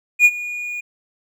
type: tone with ADSR envelope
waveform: triangle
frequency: 2443 Hz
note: D#7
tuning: 32 cents flat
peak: -4 dBFS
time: 0.19-0.81 s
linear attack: 61 ms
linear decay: 49 ms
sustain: -19 dB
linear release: 13 ms
effects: none